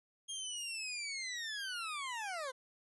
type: linear sweep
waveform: 20% pulse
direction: down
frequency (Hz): 3254 to 493.9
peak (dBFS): -34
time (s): 0.28-2.52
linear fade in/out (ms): 20
effects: resampled to 24000 Hz